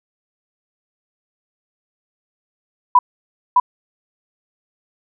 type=tone with echo; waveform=sine; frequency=990 Hz; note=B5; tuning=4 cents sharp; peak=-6 dBFS; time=2.95-2.99 s; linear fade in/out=5 ms; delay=610 ms; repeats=1; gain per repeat=-2 dB; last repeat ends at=3.6 s; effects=none